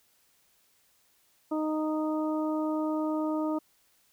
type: harmonic tone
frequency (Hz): 309.7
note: D#4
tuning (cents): -8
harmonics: 1 / 2 / 3 / 4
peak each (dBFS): -28 / -34 / -38 / -40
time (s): 1.51-3.59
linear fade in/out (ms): 10
effects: white hiss -67 dBFS RMS until 4.12 s